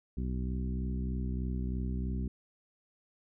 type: harmonic tone with a mistuned harmonic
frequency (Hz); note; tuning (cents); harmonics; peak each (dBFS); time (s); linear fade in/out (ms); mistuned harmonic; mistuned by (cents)
63.2; B1; +41; 1 / 2 / 3 / 4 / 5 / 6; -33 / -40 / -38 / -42 / -50 / -49; 0.17-2.28; 5; 1; +19
effects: none